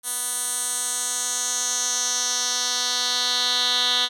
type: tone with band-pass filter sweep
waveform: 10% pulse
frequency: 246.9 Hz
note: B3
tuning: in tune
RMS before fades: -24 dBFS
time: 0.03-4.09 s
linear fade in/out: 50 ms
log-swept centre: 10000 to 3600 Hz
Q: 3.2
effects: none